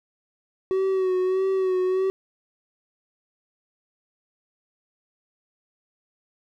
triangle tone with vibrato, 375.8 Hz, F#4, 27 cents sharp, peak -18 dBFS, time 0.71-2.1 s, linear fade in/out 0 ms, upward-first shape sine, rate 1.6 Hz, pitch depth 37 cents each way, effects none

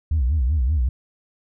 sine tone with vibrato, 69.3 Hz, C#2, in tune, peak -15 dBFS, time 0.11-0.89 s, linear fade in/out 5 ms, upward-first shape sine, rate 5.2 Hz, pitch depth 260 cents each way, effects tanh soft clip ceiling -14 dBFS

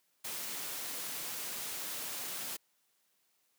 white noise, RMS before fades -40 dBFS, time 0.24-2.57 s, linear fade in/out 10 ms, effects white hiss -75 dBFS RMS until 3.58 s + high-pass 150 Hz 12 dB/octave

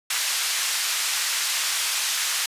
white band-pass noise, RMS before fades -25 dBFS, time 0.1-2.46 s, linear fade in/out 5 ms, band 1300 to 7900 Hz, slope 12 dB/octave, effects resampled to 32000 Hz

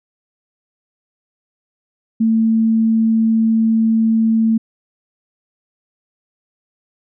sine tone, 223.8 Hz, A3, 30 cents sharp, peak -11 dBFS, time 2.2-4.58 s, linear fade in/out 10 ms, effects none

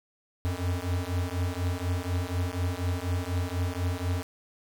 square beating tone pair, 87.31 / 91.41 Hz, F2 / F#2, 0 / -20 cents, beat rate 4.1 Hz, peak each -31 dBFS, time 0.45-4.23 s, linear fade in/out 0 ms, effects none

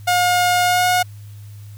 sawtooth tone with pitch glide, 716 to 723.9 Hz, F5 to F#5, +43 to -38 cents, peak -10 dBFS, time 0.07-1.03 s, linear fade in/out 10 ms, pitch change +19 cents, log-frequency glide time 0.63-0.86 s, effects added 103 Hz sine -34 dBFS peak until 1.77 s + white hiss -52 dBFS RMS until 1.77 s

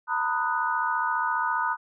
sine chord, B major seventh, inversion third, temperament equal with one note detuned, 913.1 / 987.8 / 1244.5 / 1480 Hz, A#5 / B5 / D#6 / F#6, -36 / 0 / 0 / 0 cents, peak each -29 dBFS, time 0.07-1.77 s, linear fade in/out 50 ms, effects none

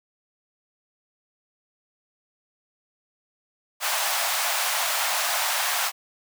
pink high-pass noise, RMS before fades -25 dBFS, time 3.8-5.92 s, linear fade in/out 50 ms, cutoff 640 Hz, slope 48 dB/octave, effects none

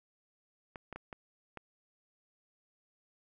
clicks, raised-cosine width 0.5 ms, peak -28 dBFS, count 5, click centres 0.758 / 0.927 / 0.96 / 1.128 / 1.573 s, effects none

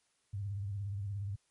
sine tone with vibrato, 100 Hz, G2, 35 cents sharp, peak -35 dBFS, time 0.33-1.36 s, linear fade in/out 10 ms, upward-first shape sine, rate 17 Hz, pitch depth 82 cents each way, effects white hiss -75 dBFS RMS until 1.5 s + MP3 48 kbps

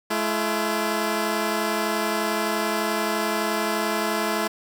10% pulse tone pair together, 214.8 / 338 Hz, A3 / E4, -41 / +43 cents, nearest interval minor sixth, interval 784 cents, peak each -17 dBFS, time 0.1-4.48 s, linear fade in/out 10 ms, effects none

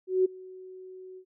sine tone with ADSR envelope, 372.5 Hz, F#4, 12 cents sharp, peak -18 dBFS, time 0.07-1.25 s, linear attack 180 ms, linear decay 13 ms, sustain -24 dB, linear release 76 ms, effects none

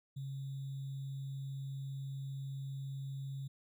sine tone with sample-and-hold, 136.3 Hz, C#3, 29 cents flat, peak -39 dBFS, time 0.16-3.48 s, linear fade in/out 10 ms, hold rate 3675 Hz, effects none

